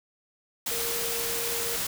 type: tone in noise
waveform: sine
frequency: 466.2 Hz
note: A#4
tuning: in tune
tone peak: -35 dBFS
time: 0.71-1.76 s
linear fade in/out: 5 ms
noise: white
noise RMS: -30 dBFS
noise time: 0.66-1.87 s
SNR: -8 dB
effects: none